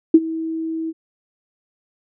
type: tone with ADSR envelope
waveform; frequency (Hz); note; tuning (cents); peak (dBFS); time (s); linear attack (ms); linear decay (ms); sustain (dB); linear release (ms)
sine; 323.4; E4; -33; -3; 0.14-0.93; 5; 46; -19; 38
effects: none